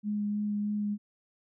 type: tone with vibrato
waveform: sine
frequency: 207.7 Hz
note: G#3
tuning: in tune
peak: -28 dBFS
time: 0.03-0.98 s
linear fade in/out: 50 ms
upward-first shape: sine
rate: 3.2 Hz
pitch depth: 11 cents each way
effects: none